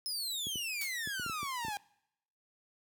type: exponential sweep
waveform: sawtooth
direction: down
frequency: 5210 to 796 Hz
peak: -32 dBFS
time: 0.06-1.77 s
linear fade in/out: 0 ms
type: clicks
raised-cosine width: 3 ms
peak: -31 dBFS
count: 9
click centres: 0.469 / 0.557 / 1.074 / 1.197 / 1.263 / 1.297 / 1.43 / 1.649 / 1.683 s
type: noise with exponential decay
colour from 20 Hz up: blue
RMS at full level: -37 dBFS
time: 0.81-1.05 s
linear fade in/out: 2 ms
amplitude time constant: 52 ms
effects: noise-tail reverb RT60 0.8 s tail -24 dB re dry + high-pass 80 Hz 12 dB/octave